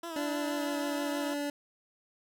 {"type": "tone with vibrato", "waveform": "15% pulse", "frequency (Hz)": 329.6, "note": "E4", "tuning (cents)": 0, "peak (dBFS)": -31, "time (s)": [0.03, 1.34], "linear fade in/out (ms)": 5, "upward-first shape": "sine", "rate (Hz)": 6.3, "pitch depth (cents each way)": 57}
{"type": "tone with pitch glide", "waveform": "25% pulse", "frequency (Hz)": [292.3, 288.6], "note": ["D4", "D4"], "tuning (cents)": [-8, -30], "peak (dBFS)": -28, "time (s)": [0.16, 1.5], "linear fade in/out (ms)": 2, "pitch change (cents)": -22, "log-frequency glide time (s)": [0.51, 0.7]}
{"effects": []}